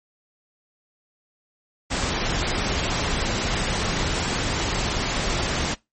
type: noise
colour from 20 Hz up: pink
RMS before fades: -24 dBFS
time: 1.9-5.75 s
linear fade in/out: 20 ms
effects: noise-tail reverb RT60 0.2 s tail -22 dB re dry + MP3 32 kbps